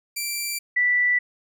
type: tone pair in turn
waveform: 10% pulse / sine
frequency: 2349 / 1969 Hz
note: D7 / B6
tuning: 0 / -6 cents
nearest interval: minor third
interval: 306 cents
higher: first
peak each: -17 dBFS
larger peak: neither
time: 0.16-0.59 / 0.76-1.19 s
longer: neither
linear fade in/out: 10 ms
effects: none